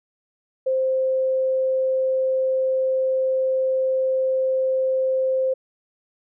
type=tone; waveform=sine; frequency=523.3 Hz; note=C5; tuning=in tune; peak=-18 dBFS; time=0.66-5.54 s; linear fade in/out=10 ms; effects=none